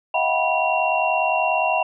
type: tone cluster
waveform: sine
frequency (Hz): 640 / 717 / 767 / 977 / 2745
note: D#5 / F5 / G5 / B5 / F7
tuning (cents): +49 / +45 / -38 / -19 / -31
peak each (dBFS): -24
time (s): 0.14-1.83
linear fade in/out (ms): 5
effects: none